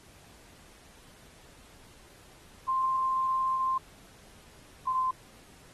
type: tone pair in turn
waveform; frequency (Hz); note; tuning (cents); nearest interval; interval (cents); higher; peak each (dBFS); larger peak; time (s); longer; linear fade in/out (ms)
sine; 1049 / 1034.6; C6 / C6; +4 / -20; unison; 24; first; -25; neither; 2.68-3.78 / 4.87-5.11; first; 5
effects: pink hiss -56 dBFS RMS until 5.73 s + AAC 32 kbps